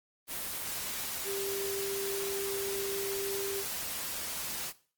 sine tone in noise, 394.5 Hz, G4, 11 cents sharp, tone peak -35 dBFS, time 1.24-3.64 s, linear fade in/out 50 ms, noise white, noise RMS -37 dBFS, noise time 0.27-4.73 s, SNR -1 dB, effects noise-tail reverb RT60 0.4 s tail -17 dB re dry + Opus 24 kbps

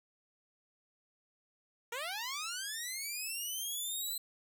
10% pulse linear sweep, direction up, 450 to 4067 Hz, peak -29 dBFS, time 1.92-4.18 s, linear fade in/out 5 ms, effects none

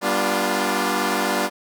10% pulse chord, G dominant seventh, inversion none, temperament equal with one note detuned, 196 / 242.1 / 293.7 / 349.2 Hz, G3 / B3 / D4 / F4, 0 / -34 / 0 / 0 cents, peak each -17 dBFS, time 0.01-1.5 s, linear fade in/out 50 ms, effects none

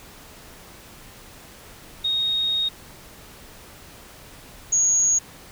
sine tone pair in turn, 3734 / 6653 Hz, A#7 / G#8, +2 / +2 cents, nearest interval minor seventh, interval 1000 cents, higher second, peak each -20 / -16 dBFS, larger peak second, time 2.04-2.69 / 4.72-5.19 s, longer first, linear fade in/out 10 ms, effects pink hiss -45 dBFS RMS until 5.51 s

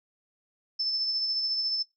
sine tone with tremolo, 5274 Hz, E8, in tune, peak -25 dBFS, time 0.79-1.83 s, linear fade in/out 10 ms, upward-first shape sine, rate 14 Hz, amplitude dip 35%, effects noise-tail reverb RT60 0.2 s tail -20 dB re dry

